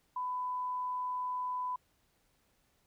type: tone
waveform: sine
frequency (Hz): 1000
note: B5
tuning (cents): +21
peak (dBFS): -33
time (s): 0.16-1.76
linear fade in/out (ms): 5
effects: pink hiss -73 dBFS RMS until 2.86 s